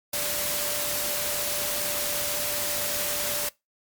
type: tone in noise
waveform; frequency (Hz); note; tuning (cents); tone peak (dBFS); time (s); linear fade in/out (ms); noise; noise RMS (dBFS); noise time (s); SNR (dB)
sine; 587; D5; -1; -35; 0.13-3.49; 5; white; -28; 0.13-3.49; -10
effects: noise-tail reverb RT60 0.2 s tail -22 dB re dry + MP3 96 kbps